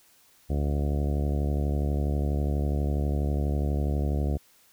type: harmonic tone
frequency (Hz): 72.2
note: D2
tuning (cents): -29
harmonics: 1 / 2 / 3 / 4 / 5 / 6 / 7 / 8 / 9 / 10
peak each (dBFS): -25 / -31 / -35 / -37 / -39 / -41 / -42 / -43 / -44 / -45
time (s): 0.49-4.38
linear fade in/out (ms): 20
effects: white hiss -60 dBFS RMS until 4.72 s